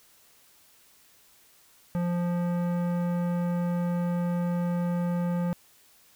sine tone with tanh clipping, 174.7 Hz, F3, 1 cent sharp, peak -27 dBFS, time 1.95-5.53 s, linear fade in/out 0 ms, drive 16 dB, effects white hiss -59 dBFS RMS until 6.15 s

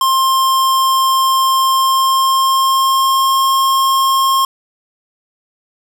square tone with pitch glide, 1059 to 1071.3 Hz, C6 to C6, +21 to +41 cents, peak -11 dBFS, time 0.01-4.45 s, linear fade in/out 2 ms, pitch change +20 cents, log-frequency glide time 1.67-3.55 s, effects none

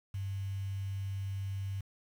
sine tone with quantisation, 97.7 Hz, G2, 5 cents flat, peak -34 dBFS, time 0.14-1.81 s, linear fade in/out 5 ms, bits 9, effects none

